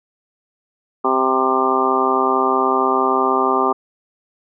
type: harmonic tone with a mistuned harmonic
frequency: 130.81 Hz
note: C3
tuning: in tune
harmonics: 2 / 3 / 4 / 5 / 6 / 7 / 8 / 9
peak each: -24 / -20 / -28 / -26 / -22 / -24 / -22 / -19 dBFS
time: 1.04-3.73 s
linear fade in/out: 10 ms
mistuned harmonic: 9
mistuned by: +20 cents
effects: none